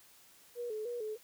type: tone with vibrato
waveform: sine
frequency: 455.1 Hz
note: A#4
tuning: 42 cents flat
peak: -36 dBFS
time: 0.55-1.18 s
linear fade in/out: 50 ms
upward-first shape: square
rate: 3.3 Hz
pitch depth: 96 cents each way
effects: white hiss -61 dBFS RMS until 1.23 s